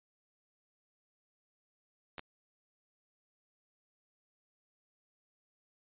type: clicks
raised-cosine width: 0.3 ms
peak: -26 dBFS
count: 2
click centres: 2.182 / 2.194 s
effects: resampled to 8000 Hz